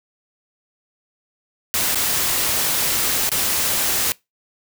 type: noise with dropouts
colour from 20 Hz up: white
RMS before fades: -20 dBFS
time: 1.74-4.12 s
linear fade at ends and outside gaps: 0 ms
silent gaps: 1.947-1.956 / 3.292-3.317 s
effects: noise-tail reverb RT60 0.2 s tail -23 dB re dry